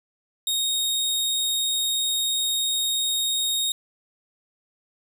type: tone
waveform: sawtooth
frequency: 3729 Hz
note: A#7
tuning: in tune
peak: -19 dBFS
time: 0.47-3.72 s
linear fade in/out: 2 ms
effects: none